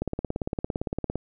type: click train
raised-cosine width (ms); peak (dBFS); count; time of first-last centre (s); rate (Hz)
2; -14; 21; 0.02-1.156; 17.6
effects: none